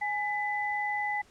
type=tone pair together; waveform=sine; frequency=832 / 1999.5 Hz; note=G#5 / B6; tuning=+3 / +21 cents; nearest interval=octave + minor third; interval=1518 cents; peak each=-31 / -31 dBFS; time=0.01-1.22 s; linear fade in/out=10 ms; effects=pink hiss -60 dBFS RMS until 1.3 s + low-pass 8000 Hz 12 dB/octave